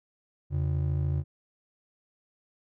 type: ring-modulated tone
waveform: triangle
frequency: 111.3 Hz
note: A2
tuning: 20 cents sharp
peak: -20 dBFS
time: 0.5-1.24 s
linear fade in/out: 50 ms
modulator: 26.9 Hz
effects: none